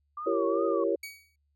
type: tone with vibrato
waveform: sine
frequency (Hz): 1174.7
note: D6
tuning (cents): 0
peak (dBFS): -34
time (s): 0.17-0.84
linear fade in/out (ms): 5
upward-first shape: triangle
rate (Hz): 2.6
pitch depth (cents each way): 120
type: chord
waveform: sine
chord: E diminished seventh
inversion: none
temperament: equal with one note detuned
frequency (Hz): 337.9 / 392 / 466.2 / 554.4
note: E4 / G4 / Bb4 / Db5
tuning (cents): +43 / 0 / 0 / 0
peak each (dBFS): -30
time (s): 0.26-0.96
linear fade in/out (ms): 10
type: tone with exponential decay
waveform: sawtooth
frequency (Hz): 2258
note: C#7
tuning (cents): +31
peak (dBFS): -32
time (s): 1.03-1.36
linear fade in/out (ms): 5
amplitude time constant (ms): 71
effects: added 72 Hz sine -70 dBFS peak until 1.55 s